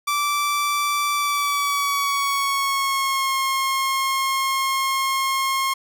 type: tone with pitch glide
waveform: sawtooth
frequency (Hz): 1165 to 1074.5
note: D6 to C6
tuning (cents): -14 to +46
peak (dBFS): -16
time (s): 0.07-5.74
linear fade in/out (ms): 10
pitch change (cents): -140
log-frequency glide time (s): 1.14-3.36
effects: none